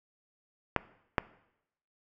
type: clicks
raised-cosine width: 0.5 ms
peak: -9 dBFS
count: 2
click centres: 0.763 / 1.182 s
effects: noise-tail reverb RT60 0.8 s tail -19 dB re dry